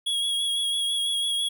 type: tone with vibrato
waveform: square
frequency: 3322 Hz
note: G#7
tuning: in tune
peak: -24 dBFS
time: 0.06-1.49 s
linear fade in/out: 10 ms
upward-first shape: sine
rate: 6 Hz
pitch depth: 24 cents each way
effects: none